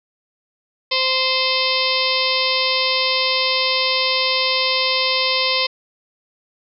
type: harmonic tone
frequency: 520 Hz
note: C5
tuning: 11 cents flat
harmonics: 1 / 2 / 4 / 5 / 6 / 7 / 8 / 9 / 10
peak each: -25 / -25 / -25 / -25 / -25 / -25 / -25 / -25 / -25 dBFS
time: 0.91-5.67 s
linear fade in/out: 10 ms
effects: none